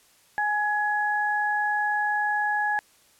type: tone pair together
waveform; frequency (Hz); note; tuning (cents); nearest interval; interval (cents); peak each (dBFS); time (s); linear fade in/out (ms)
sine; 834.9 / 1681; G#5 / G#6; +9 / +20; octave; 1211; -25; 0.38-2.79; 0
effects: white hiss -59 dBFS RMS until 3.19 s + low-pass 12000 Hz 12 dB/octave